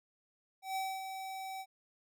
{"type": "tone with ADSR envelope", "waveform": "square", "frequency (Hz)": 766, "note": "G5", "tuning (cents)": -40, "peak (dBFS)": -34, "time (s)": [0.62, 1.66], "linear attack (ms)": 140, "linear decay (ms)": 250, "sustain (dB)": -7, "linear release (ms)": 56, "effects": []}